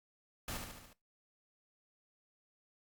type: noise with echo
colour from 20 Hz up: pink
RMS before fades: -41 dBFS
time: 0.48-0.57 s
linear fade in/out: 2 ms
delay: 72 ms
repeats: 5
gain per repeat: -4 dB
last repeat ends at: 0.93 s
effects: noise-tail reverb RT60 0.2 s tail -19 dB re dry + Opus 48 kbps